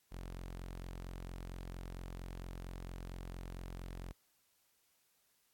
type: tone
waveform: sawtooth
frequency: 44.38 Hz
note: F1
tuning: 29 cents sharp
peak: -40 dBFS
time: 0.11-4.13 s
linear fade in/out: 20 ms
effects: white hiss -75 dBFS RMS until 5.53 s + AAC 64 kbps